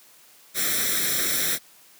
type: noise with comb filter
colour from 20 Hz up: white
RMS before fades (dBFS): -24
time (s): 0.54-1.59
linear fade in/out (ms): 50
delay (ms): 0.53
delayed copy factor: +0.8
effects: white hiss -53 dBFS RMS until 1.99 s + high-pass 150 Hz 12 dB/octave